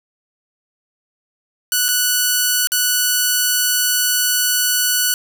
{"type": "tone with dropouts", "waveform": "5% pulse", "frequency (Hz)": 1480, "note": "F#6", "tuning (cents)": 0, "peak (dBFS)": -3, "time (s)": [1.72, 5.14], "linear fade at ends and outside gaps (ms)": 1, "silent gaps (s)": [[1.883, 1.887], [2.672, 2.719]], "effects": []}